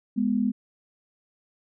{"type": "tone pair together", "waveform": "sine", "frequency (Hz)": [207.7, 247.7], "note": ["G#3", "B3"], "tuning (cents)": [0, 5], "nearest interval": "minor third", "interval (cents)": 305, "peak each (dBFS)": -24, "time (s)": [0.16, 0.52], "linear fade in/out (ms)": 20, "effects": []}